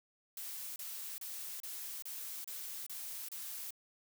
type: noise bursts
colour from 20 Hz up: blue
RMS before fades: -44 dBFS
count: 8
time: 0.37-3.707 s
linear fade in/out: 2 ms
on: 390 ms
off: 31 ms
effects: none